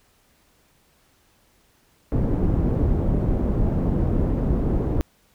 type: low-pass noise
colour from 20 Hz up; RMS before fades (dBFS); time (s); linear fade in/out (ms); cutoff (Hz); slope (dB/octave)
pink; -21; 2.12-5.01; 0; 360; 12
effects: pink hiss -61 dBFS RMS until 5.34 s